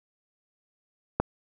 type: click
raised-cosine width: 1 ms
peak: -8 dBFS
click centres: 1.2 s
effects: none